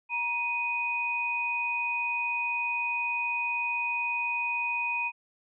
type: tone pair together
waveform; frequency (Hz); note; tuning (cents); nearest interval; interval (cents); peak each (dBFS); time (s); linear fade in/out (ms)
sine; 946.2 / 2489; A#5 / D#7; +26 / 0; octave + perfect fourth; 1674; -33 / -28; 0.09-5.12; 50
effects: none